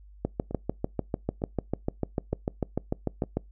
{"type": "two click trains", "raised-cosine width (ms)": 2, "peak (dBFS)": [-23, -13], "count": [4, 22], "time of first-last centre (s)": [[0.51, 3.237], [0.25, 3.37]], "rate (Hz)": [1.1, 6.73], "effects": ["noise-tail reverb RT60 0.2 s tail -25 dB re dry", "added 50 Hz sine -48 dBFS peak until 3.51 s"]}